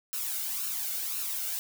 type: noise with flanger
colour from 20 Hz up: blue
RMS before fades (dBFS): -33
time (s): 0.13-1.59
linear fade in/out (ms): 0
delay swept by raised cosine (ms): 0.73 to 1.41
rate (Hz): 1.9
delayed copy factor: +0.6
effects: none